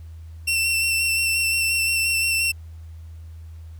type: tone with vibrato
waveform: sawtooth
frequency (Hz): 2700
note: E7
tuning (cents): +41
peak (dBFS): -16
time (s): 0.47-2.52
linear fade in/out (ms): 10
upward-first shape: square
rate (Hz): 5.7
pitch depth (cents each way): 15
effects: added 81 Hz sine -36 dBFS peak until 3.79 s + pink hiss -60 dBFS RMS until 3.79 s